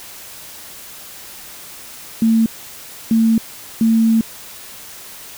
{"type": "tone bursts at uneven times", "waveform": "sine", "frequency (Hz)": 224.7, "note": "A3", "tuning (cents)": 37, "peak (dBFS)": -10, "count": 3, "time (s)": [[2.22, 2.46], [3.11, 3.38], [3.81, 4.21]], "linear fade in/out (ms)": 2, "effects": ["white hiss -36 dBFS RMS until 5.37 s"]}